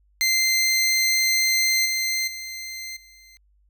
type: tone with level steps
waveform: 20% pulse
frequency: 2081 Hz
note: C7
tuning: 10 cents flat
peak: -13 / -17 / -27 / -43 dBFS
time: 0.21-3.37 s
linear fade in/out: 0 ms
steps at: 1.85 / 2.27 / 2.96 s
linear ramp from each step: 10 ms
effects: added 50 Hz sine -58 dBFS peak until 3.69 s